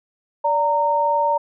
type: tone pair together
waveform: sine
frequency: 580.8 / 922 Hz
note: D5 / A#5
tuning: -19 / -19 cents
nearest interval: minor sixth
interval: 800 cents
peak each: -21 / -17 dBFS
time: 0.44-1.38 s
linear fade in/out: 10 ms
effects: none